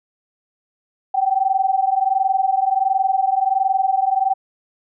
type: tone pair together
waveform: sine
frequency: 759.6 / 781 Hz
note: F#5 / G5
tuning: +45 / -7 cents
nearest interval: unison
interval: 48 cents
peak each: -18 dBFS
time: 1.14-4.34 s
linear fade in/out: 10 ms
effects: none